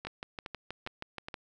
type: two click trains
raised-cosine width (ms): 0.3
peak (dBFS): -22 / -23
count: 9 / 4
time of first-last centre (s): 0.07-1.342 / 0.05-1.285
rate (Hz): 6.29 / 2.43
effects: none